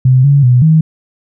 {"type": "tone with pitch steps", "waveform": "sine", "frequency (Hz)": [128.8, 141.4, 124.2, 158.5], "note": ["C3", "C#3", "B2", "D#3"], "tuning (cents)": [-27, 35, 10, 32], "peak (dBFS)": -4, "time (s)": [0.05, 0.81], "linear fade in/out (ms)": 5, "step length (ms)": 190, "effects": []}